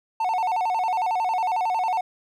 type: tone with vibrato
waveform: triangle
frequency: 810 Hz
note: G#5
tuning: 43 cents flat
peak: -19 dBFS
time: 0.2-2.01 s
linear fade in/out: 5 ms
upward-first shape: square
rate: 11 Hz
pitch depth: 170 cents each way
effects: none